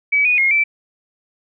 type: tone with pitch steps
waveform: sine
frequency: 2284 / 2470 / 2147 / 2327 Hz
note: D7 / D#7 / C7 / D7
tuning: -49 / -13 / +44 / -17 cents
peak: -12 dBFS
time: 0.12-0.64 s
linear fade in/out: 10 ms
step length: 130 ms
effects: none